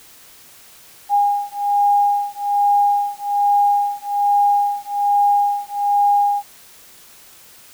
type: beating tone pair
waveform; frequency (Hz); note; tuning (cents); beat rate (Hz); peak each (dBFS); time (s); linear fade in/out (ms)
sine; 814 / 815.2; G#5 / G#5; -35 / -32; 1.2; -17; 1.09-6.43; 50
effects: white hiss -45 dBFS RMS until 7.73 s